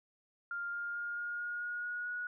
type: tone with pitch steps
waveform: sine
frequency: 1400 / 1408.1 / 1416.3 / 1424.5 / 1432.7 / 1441 / 1449.4 / 1457.8 Hz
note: F6 / F6 / F6 / F6 / F6 / F#6 / F#6 / F#6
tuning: +4 / +14 / +24 / +34 / +44 / -46 / -36 / -26 cents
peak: -36 dBFS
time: 0.51-2.27 s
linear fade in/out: 2 ms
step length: 220 ms
effects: none